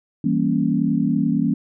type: chord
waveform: sine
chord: E diminished seventh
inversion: none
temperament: equal with one note detuned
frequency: 164.81 / 196 / 234 / 277.2 Hz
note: E3 / G3 / Bb3 / Db4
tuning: 0 / 0 / +7 / 0 cents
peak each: -23 / -23 / -21 / -22 dBFS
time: 0.24-1.54 s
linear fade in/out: 5 ms
effects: none